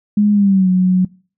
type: tone with pitch glide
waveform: sine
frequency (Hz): 207.7 to 183.97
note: G#3 to F#3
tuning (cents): 0 to -10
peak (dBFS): -9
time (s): 0.17-1.05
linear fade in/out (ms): 5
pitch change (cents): -210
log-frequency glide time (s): 0.32-0.69
effects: noise-tail reverb RT60 0.4 s tail -24 dB re dry